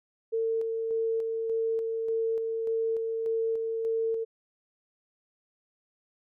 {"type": "tone with tremolo", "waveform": "sine", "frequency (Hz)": 451.3, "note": "A4", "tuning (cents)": 44, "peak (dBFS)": -25, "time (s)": [0.32, 4.25], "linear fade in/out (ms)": 20, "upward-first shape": "square", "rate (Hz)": 1.7, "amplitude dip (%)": 30, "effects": []}